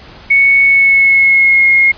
sine tone with pitch glide, 2217 to 2150 Hz, C#7 to C7, 0 to +47 cents, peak -5 dBFS, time 0.3-1.92 s, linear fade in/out 10 ms, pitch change -53 cents, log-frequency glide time 0.63-1.69 s, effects pink hiss -36 dBFS RMS until 1.97 s + resampled to 11025 Hz

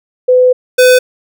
sine / square tone pair in turn, 504 / 504 Hz, B4 / B4, +35 / +35 cents, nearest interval unison, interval 0 cents, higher neither, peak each -4 dBFS, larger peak neither, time 0.28-0.53 / 0.78-0.99 s, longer first, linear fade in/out 10 ms, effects none

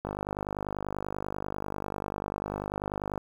click train, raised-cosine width 1 ms, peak -18 dBFS, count 158, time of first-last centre 0.05-3.177 s, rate 50.2 Hz, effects 8-bit

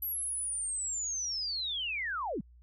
sine linear sweep, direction down, 11840 to 146.83 Hz, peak -32 dBFS, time 0.02-2.41 s, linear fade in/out 5 ms, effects added 60 Hz sine -54 dBFS peak until 2.62 s

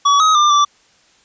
square tone with pitch steps, 1137 / 1266 / 1194 / 1166 Hz, C#6 / D#6 / D6 / D6, +44 / +30 / +28 / -13 cents, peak -10 dBFS, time 0.05-0.65 s, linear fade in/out 10 ms, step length 150 ms, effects white hiss -53 dBFS RMS until 1.24 s + resampled to 16000 Hz

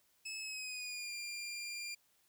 20% pulse tone with pitch glide, 2595 to 2393 Hz, E7 to D7, -28 to +32 cents, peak -36 dBFS, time 0.25-1.95 s, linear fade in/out 10 ms, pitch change -140 cents, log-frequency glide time 0.4-1.13 s, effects white hiss -73 dBFS RMS until 2.28 s

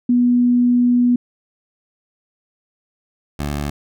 sine / 15% pulse tone pair in turn, 244.2 / 72.6 Hz, B3 / D2, -19 / -19 cents, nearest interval octave + major sixth, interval 2100 cents, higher first, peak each -11 / -15 dBFS, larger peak first, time 0.09-1.16 / 3.39-3.7 s, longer first, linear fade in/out 5 ms, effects none

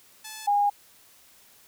5% pulse / sine tone pair in turn, 868 / 816.4 Hz, A5 / G#5, -24 / -30 cents, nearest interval minor second, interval 106 cents, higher first, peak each -26 / -19 dBFS, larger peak second, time 0.24-0.47 / 0.47-0.7 s, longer neither, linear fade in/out 10 ms, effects white hiss -56 dBFS RMS until 1.67 s

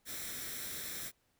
white noise with comb filter, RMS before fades -42 dBFS, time 0.05-1.12 s, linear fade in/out 50 ms, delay 0.53 ms, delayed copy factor +0.6, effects pink hiss -75 dBFS RMS until 1.39 s

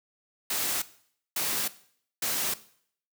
white noise bursts, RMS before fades -29 dBFS, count 3, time 0.5-2.54 s, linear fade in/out 5 ms, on 320 ms, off 540 ms, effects noise-tail reverb RT60 0.6 s tail -17 dB re dry + high-pass 100 Hz 12 dB/octave

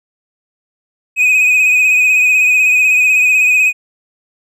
triangle tone with vibrato, 2507 Hz, D#7, 12 cents sharp, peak -6 dBFS, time 1.16-3.73 s, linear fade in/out 50 ms, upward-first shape sine, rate 16 Hz, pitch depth 35 cents each way, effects none

